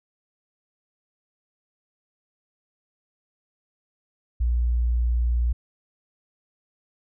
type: tone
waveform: sine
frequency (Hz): 59.5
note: A#1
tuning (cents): +36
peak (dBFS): -19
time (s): 4.4-5.53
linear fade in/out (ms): 10
effects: none